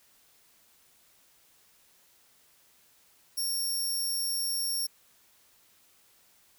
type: tone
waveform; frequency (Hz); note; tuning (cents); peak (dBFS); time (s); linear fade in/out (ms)
15% pulse; 5510; F8; -24; -23; 3.37-4.87; 10
effects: white hiss -63 dBFS RMS until 6.58 s